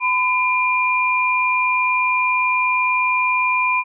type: tone pair together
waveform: sine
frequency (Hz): 1008 / 2397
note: B5 / D7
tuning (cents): +35 / +35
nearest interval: octave + minor third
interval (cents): 1500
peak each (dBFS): -18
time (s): 0-3.84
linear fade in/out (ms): 50
effects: none